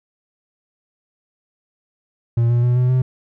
triangle tone with pitch steps, 117.3 / 119.9 / 122.56 / 125.28 / 128.06 Hz, A#2 / A#2 / B2 / B2 / C3, +11 / +49 / -13 / +25 / -37 cents, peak -11 dBFS, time 2.37-3.02 s, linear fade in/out 5 ms, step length 130 ms, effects none

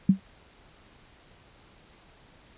sine tone with exponential decay, 192.1 Hz, G3, 35 cents flat, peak -11 dBFS, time 0.09-0.2 s, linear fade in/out 5 ms, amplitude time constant 22 ms, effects pink hiss -56 dBFS RMS until 2.57 s + resampled to 8000 Hz

